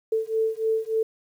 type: beating tone pair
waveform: sine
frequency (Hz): 441.9 / 445.3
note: A4 / A4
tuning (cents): +7 / +21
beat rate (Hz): 3.4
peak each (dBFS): -25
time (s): 0.12-1.03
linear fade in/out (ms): 5
effects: 9-bit